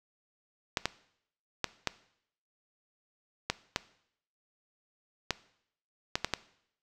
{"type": "clicks", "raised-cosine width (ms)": 0.2, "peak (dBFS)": -10, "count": 10, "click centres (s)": [0.772, 0.856, 1.643, 1.873, 3.5, 3.761, 5.307, 6.155, 6.246, 6.337], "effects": ["noise-tail reverb RT60 0.7 s tail -18 dB re dry"]}